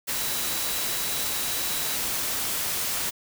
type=tone in noise; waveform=sine; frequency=3919 Hz; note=B7; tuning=14 cents flat; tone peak=-37 dBFS; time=0.14-1.97 s; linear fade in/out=20 ms; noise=white; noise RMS=-28 dBFS; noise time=0.07-3.11 s; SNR=-12 dB; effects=none